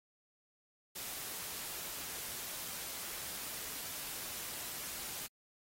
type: noise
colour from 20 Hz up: white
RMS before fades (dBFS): -43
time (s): 0.95-5.27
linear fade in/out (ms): 10
effects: AAC 48 kbps